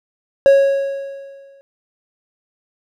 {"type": "tone with exponential decay", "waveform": "triangle", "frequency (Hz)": 551, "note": "C#5", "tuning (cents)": -11, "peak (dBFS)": -3, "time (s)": [0.46, 1.61], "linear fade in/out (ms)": 0, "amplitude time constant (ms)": 250, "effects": []}